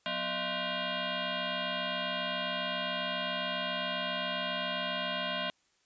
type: tone with frequency modulation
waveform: sine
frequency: 1108.7 Hz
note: C#6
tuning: in tune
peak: -31 dBFS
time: 0.06-5.5 s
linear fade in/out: 0 ms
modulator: 430 Hz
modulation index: 5.7
effects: white hiss -71 dBFS RMS until 5.85 s + resampled to 16000 Hz